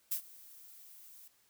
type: noise with ADSR envelope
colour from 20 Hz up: violet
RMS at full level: -32 dBFS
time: 0.11-1.28 s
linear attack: 10 ms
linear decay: 89 ms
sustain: -23 dB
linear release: 4 ms
effects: white hiss -70 dBFS RMS until 1.49 s